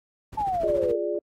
brown noise with tremolo, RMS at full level -34 dBFS, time 0.32-0.92 s, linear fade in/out 10 ms, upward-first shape sine, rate 14 Hz, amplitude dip 75%
sine exponential sweep, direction down, 880 to 450 Hz, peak -23 dBFS, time 0.37-0.96 s, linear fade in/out 10 ms
sine chord, D diminished, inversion first, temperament equal, 349.2 / 415.3 / 587.3 Hz, F4 / Ab4 / D5, 0 / 0 / 0 cents, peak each -29 dBFS, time 0.63-1.19 s, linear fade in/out 5 ms
effects high-pass 60 Hz 12 dB/octave + AAC 48 kbps

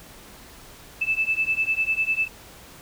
sine beating tone pair, 2626 / 2636 Hz, E7 / E7, -7 / -1 cents, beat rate 10 Hz, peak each -24 dBFS, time 1.01-2.28 s, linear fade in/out 10 ms, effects pink hiss -46 dBFS RMS until 2.81 s

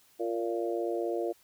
harmonic tone with a mistuned harmonic, 115.9 Hz, A#2, 10 cents flat, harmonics 3 / 4 / 5 / 6, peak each -32 / -34 / -36 / -38 dBFS, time 0.19-1.33 s, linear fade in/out 20 ms, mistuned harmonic 6, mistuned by -18 cents, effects white hiss -63 dBFS RMS until 1.43 s

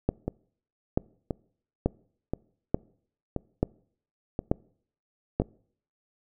two click trains, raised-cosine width 2 ms, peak -15 / -9 dBFS, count 6 / 7, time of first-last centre 0.28-5.419 / 0.09-5.4 s, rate 0.973 / 1.13 Hz, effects noise-tail reverb RT60 0.6 s tail -25 dB re dry

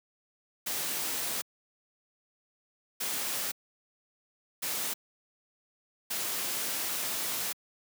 white noise bursts at uneven times, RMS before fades -33 dBFS, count 4, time 0.66-1.42 / 3-3.52 / 4.62-4.94 / 6.1-7.53 s, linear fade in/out 10 ms, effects high-pass 150 Hz 12 dB/octave

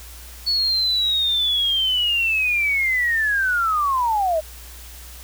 sine linear sweep, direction down, 4435 to 606 Hz, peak -17 dBFS, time 0.46-4.41 s, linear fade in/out 20 ms, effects added 60 Hz sine -39 dBFS peak until 5.23 s + white hiss -42 dBFS RMS until 5.23 s

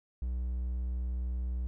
triangle tone, 61.7 Hz, B1, 1 cent flat, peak -29 dBFS, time 0.22-1.67 s, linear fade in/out 0 ms, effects none

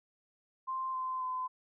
sine tone with pitch steps, 1046.5 / 1033.9 / 1021.4 Hz, C6 / C6 / C6, 0 / -21 / -42 cents, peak -33 dBFS, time 0.67-1.48 s, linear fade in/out 20 ms, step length 270 ms, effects none

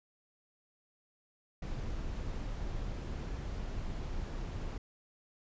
brown noise, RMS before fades -38 dBFS, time 1.62-4.78 s, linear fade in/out 5 ms, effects resampled to 16000 Hz

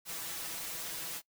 white noise with comb filter, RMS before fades -40 dBFS, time 0.05-1.22 s, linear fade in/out 50 ms, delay 6.1 ms, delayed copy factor +0.95, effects noise-tail reverb RT60 0.1 s tail -22 dB re dry

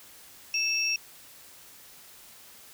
sine tone pair together, 2637 / 5588 Hz, E7 / F8, 0 / 0 cents, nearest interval octave + minor second, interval 1300 cents, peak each -27 / -28 dBFS, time 0.54-0.96 s, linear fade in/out 2 ms, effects white hiss -51 dBFS RMS until 2.73 s

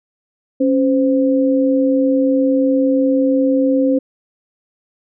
sine tone pair together, 274.1 / 517.1 Hz, C#4 / C5, -19 / -20 cents, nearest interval major seventh, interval 1099 cents, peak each -13 / -16 dBFS, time 0.6-3.99 s, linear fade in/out 10 ms, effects none

